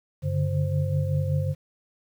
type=tone cluster; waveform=sine; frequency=95.4 / 143.5 / 148.8 / 524 Hz; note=G2 / D3 / D3 / C5; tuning=-47 / -40 / +23 / +2 cents; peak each=-26 / -25 / -31 / -34 dBFS; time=0.22-1.55 s; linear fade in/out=50 ms; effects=9-bit